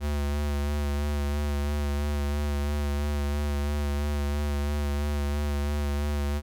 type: tone with vibrato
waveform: square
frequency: 72.6 Hz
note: D2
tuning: 19 cents flat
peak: -26 dBFS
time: 0-6.42 s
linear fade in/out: 50 ms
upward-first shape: sine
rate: 3 Hz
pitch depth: 25 cents each way
effects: none